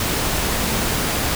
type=tone in noise; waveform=sine; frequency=220.4 Hz; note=A3; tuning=3 cents sharp; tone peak=-29 dBFS; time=0.61-0.82 s; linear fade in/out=2 ms; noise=pink; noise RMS=-21 dBFS; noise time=0-1.35 s; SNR=-11 dB; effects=none